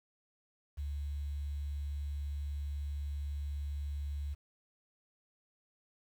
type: tone with quantisation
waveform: sine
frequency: 71.9 Hz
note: D2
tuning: 36 cents flat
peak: -35 dBFS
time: 0.77-4.35 s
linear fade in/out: 20 ms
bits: 10
effects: none